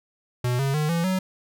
square tone with pitch steps, 123.47 / 137 / 152.01 / 168.66 / 187.15 Hz, B2 / C#3 / D#3 / E3 / F#3, 0 / -20 / -40 / +40 / +20 cents, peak -22 dBFS, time 0.44-1.19 s, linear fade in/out 5 ms, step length 150 ms, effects none

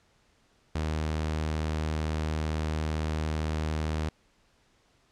sawtooth tone, 77.8 Hz, D#2, in tune, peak -24 dBFS, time 0.75-4.09 s, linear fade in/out 5 ms, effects pink hiss -66 dBFS RMS until 5.11 s + low-pass 7000 Hz 12 dB/octave

